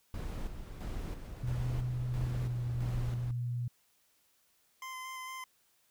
brown noise with tremolo, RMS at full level -38 dBFS, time 0.14-3.31 s, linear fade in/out 2 ms, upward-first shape square, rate 1.5 Hz, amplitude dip 50%
sine tone with pitch glide, 123.9 to 121.21 Hz, B2 to B2, +6 to -32 cents, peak -32 dBFS, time 1.43-3.68 s, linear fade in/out 5 ms, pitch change -38 cents, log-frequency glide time 2.35-2.54 s
25% pulse tone with vibrato, 1036 Hz, C6, 17 cents flat, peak -37 dBFS, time 4.82-5.44 s, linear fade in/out 2 ms, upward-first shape square, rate 4.4 Hz, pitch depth 10 cents each way
effects white hiss -71 dBFS RMS until 5.9 s

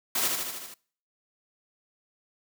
white noise with echo, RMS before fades -27 dBFS, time 0.15-0.28 s, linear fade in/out 5 ms, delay 77 ms, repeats 6, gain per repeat -3 dB, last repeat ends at 0.742 s, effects noise-tail reverb RT60 0.5 s tail -24 dB re dry + high-pass 150 Hz 12 dB/octave

